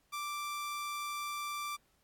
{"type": "tone", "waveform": "sawtooth", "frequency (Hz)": 1174.7, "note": "D6", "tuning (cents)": 0, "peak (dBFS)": -33, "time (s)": [0.12, 1.77], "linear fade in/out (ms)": 20, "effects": ["pink hiss -73 dBFS RMS until 2.03 s", "AAC 64 kbps"]}